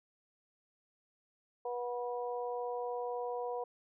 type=harmonic tone; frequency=243.5 Hz; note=B3; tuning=24 cents flat; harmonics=2 / 3 / 4; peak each=-37 / -41 / -43 dBFS; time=1.65-3.64 s; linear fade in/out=5 ms; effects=none